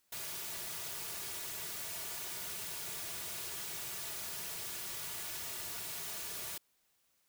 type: noise with comb filter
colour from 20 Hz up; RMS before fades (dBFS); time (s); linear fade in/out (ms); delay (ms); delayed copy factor
white; -42; 0.12-6.58; 5; 3.8; -0.65
effects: white hiss -75 dBFS RMS until 7.28 s